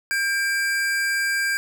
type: tone pair together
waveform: square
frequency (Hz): 1600 / 2323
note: G6 / D7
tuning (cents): +35 / -20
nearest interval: tritone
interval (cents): 645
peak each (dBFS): -22 / -29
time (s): 0.11-1.57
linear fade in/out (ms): 0
effects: none